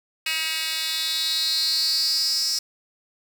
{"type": "tone with high-pass filter sweep", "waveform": "10% pulse", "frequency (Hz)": 319, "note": "D#4", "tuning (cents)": 43, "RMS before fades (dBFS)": -24, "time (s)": [0.26, 2.59], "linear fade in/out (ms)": 5, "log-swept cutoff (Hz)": [2800, 5500], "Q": 6.8, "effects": ["7-bit"]}